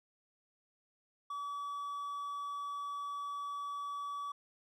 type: tone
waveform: triangle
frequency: 1144 Hz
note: D6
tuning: 46 cents flat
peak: -36 dBFS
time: 1.3-4.32 s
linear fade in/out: 5 ms
effects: none